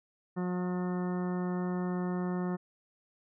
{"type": "harmonic tone", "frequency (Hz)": 180.2, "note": "F#3", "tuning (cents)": -45, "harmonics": [1, 2, 3, 4, 5, 6, 7, 8, 10], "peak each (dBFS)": [-31, -37, -46, -45, -48, -48, -49, -53, -52], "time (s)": [0.36, 2.57], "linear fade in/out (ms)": 20, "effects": []}